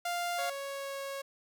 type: tone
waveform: sawtooth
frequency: 698.5 Hz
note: F5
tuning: in tune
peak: -28 dBFS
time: 0.05-0.5 s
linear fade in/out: 5 ms
type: tone with pitch glide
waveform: sawtooth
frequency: 554.4 to 550.3 Hz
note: C#5 to C#5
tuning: 0 to -13 cents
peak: -33 dBFS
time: 0.38-1.22 s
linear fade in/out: 10 ms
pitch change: -13 cents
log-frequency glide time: 0.69-0.99 s
effects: none